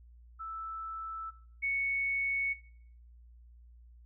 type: tone pair in turn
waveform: sine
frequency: 1318.5 / 2217 Hz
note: E6 / C#7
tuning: 0 / 0 cents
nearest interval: major sixth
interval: 900 cents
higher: second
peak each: -38 / -29 dBFS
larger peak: second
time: 0.39-1.31 / 1.62-2.54 s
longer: neither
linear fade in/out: 20 ms
effects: noise-tail reverb RT60 0.6 s tail -18 dB re dry + added 59 Hz sine -53 dBFS peak until 4.05 s